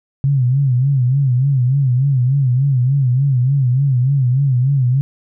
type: tone with vibrato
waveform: sine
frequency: 131.8 Hz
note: C3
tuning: 13 cents sharp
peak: -11 dBFS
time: 0.24-5.01 s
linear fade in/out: 0 ms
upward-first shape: sine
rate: 3.4 Hz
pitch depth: 130 cents each way
effects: none